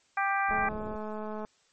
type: harmonic tone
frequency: 394.2 Hz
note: G4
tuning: 10 cents sharp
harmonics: 2 / 3 / 4 / 5 / 6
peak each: -29 / -31 / -31 / -36 / -37 dBFS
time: 0.17-0.69 s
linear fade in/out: 5 ms
type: low-pass noise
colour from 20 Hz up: pink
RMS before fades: -43 dBFS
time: 0.48-0.97 s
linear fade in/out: 20 ms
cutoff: 660 Hz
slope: 48 dB/octave
type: click train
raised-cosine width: 1 ms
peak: -25 dBFS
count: 202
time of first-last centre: 0.51-1.449 s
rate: 214 Hz
effects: white hiss -67 dBFS RMS until 1.72 s + MP3 32 kbps